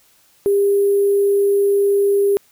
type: tone with sample-and-hold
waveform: sine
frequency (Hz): 400.7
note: G4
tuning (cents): +38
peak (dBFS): -12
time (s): 0.46-2.37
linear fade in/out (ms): 0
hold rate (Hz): 11025
effects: white hiss -55 dBFS RMS until 2.51 s